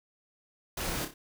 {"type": "noise with echo", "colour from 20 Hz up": "pink", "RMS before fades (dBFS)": -34, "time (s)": [0.77, 1.05], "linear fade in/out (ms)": 5, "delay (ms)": 30, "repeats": 3, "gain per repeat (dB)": -7, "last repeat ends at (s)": 1.14, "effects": []}